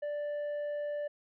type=tone with tanh clipping; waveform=triangle; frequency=587.3 Hz; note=D5; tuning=in tune; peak=-34 dBFS; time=0.02-1.08 s; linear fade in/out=10 ms; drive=9 dB; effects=none